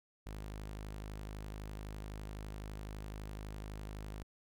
sawtooth tone, 51.91 Hz, G#1, in tune, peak -39 dBFS, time 0.26-4.23 s, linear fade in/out 5 ms, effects none

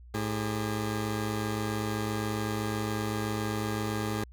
15% pulse tone pair together, 107.71 / 404.9 Hz, A2 / G#4, -36 / -44 cents, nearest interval octave + major seventh, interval 2292 cents, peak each -24 / -30 dBFS, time 0.14-4.24 s, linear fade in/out 5 ms, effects added 60 Hz sine -47 dBFS peak until 4.32 s

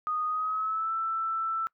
sine tone with pitch glide, 1239 to 1327.9 Hz, D#6 to E6, -8 to +12 cents, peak -27 dBFS, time 0.07-1.67 s, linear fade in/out 0 ms, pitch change +120 cents, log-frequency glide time 0.26-0.93 s, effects noise-tail reverb RT60 0.1 s tail -23 dB re dry

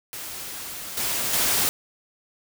white noise with level steps, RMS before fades -35 / -26 / -22 dBFS, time 0.13-1.69 s, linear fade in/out 0 ms, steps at 0.97 / 1.33 s, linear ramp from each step 5 ms, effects none

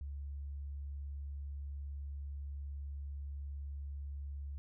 sine tone, 70.6 Hz, C#2, 32 cents sharp, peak -40 dBFS, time 0.01-4.58 s, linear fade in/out 0 ms, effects none

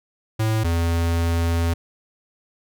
square tone pair in turn, 110 / 84.08 Hz, A2 / E2, 0 / +35 cents, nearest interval perfect fourth, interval 465 cents, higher first, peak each -19 dBFS, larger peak neither, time 0.39-0.64 / 0.64-1.74 s, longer second, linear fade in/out 10 ms, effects none

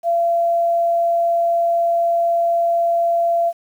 sine tone, 681 Hz, F5, 44 cents flat, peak -14 dBFS, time 0.03-3.53 s, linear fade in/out 50 ms, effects 8-bit

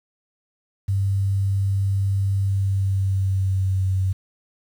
sine tone with pitch glide, 98 to 94.66 Hz, G2 to F#2, 0 to +40 cents, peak -18 dBFS, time 0.88-4.13 s, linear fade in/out 10 ms, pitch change -60 cents, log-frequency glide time 2.47-3.88 s, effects 8-bit

